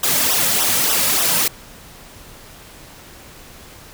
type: noise with flanger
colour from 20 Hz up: white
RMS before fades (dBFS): -17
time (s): 0.03-1.48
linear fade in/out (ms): 5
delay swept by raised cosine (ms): 0.43 to 2.83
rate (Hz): 3.4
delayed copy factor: -0.85
effects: pink hiss -41 dBFS RMS until 3.93 s